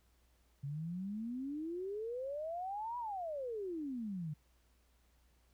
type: exponential two-way sweep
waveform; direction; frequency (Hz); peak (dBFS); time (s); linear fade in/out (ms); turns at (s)
sine; up then down; 136 to 987.8 to 144.7; -38; 0.63-4.34; 10; 2.98
effects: added 60 Hz sine -69 dBFS peak until 5.53 s + pink hiss -75 dBFS RMS until 5.53 s